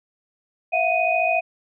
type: tone cluster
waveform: sine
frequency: 662 / 716 / 2491 Hz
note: E5 / F5 / D#7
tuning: +7 / +43 / +1 cents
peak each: -22 dBFS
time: 0.72-1.41 s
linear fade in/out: 20 ms
effects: none